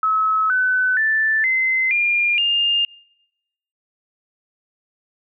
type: tone with pitch steps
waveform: sine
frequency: 1290 / 1507.7 / 1762.2 / 2060 / 2407 / 2814 Hz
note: E6 / F#6 / A6 / C7 / D7 / F7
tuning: -38 / +32 / +2 / -28 / +42 / +12 cents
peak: -15 dBFS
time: 0.03-2.85 s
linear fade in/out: 2 ms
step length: 470 ms
effects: noise-tail reverb RT60 0.9 s tail -26 dB re dry